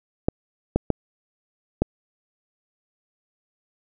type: clicks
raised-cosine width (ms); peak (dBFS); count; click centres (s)
2; -5; 4; 0.285 / 0.76 / 0.903 / 1.82
effects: none